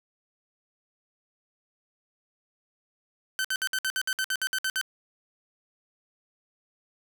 sawtooth tone bursts, 1534 Hz, G6, 38 cents flat, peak -22 dBFS, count 13, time 3.39-4.813 s, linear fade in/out 0 ms, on 55 ms, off 59 ms, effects none

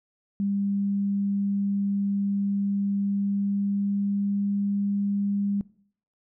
sine tone with pitch glide, 199.7 to 201.1 Hz, G3 to G3, +32 to +44 cents, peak -23 dBFS, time 0.4-5.61 s, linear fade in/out 0 ms, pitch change +12 cents, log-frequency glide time 3.02-4.54 s, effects noise-tail reverb RT60 0.6 s tail -21 dB re dry

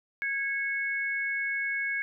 sine tone pair together, 1648.1 / 2200 Hz, G#6 / C#7, -14 / -14 cents, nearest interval perfect fourth, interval 500 cents, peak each -31 / -30 dBFS, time 0.22-2.02 s, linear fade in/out 0 ms, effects none

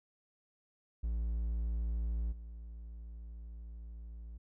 triangle tone with level steps, 56.7 Hz, A#1, 47 cents flat, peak -30 / -42 dBFS, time 1.03-4.38 s, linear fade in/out 10 ms, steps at 2.31 s, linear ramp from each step 20 ms, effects none

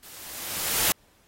white noise with level ramp, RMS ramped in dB -47 to -21 dBFS, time 0.03-0.92 s, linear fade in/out 0 ms, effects pink hiss -62 dBFS RMS until 1.27 s + AAC 48 kbps

